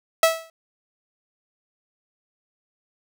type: tone with exponential decay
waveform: sawtooth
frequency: 652 Hz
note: E5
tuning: 19 cents flat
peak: -7 dBFS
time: 0.23-0.5 s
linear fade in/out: 2 ms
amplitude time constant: 57 ms
effects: none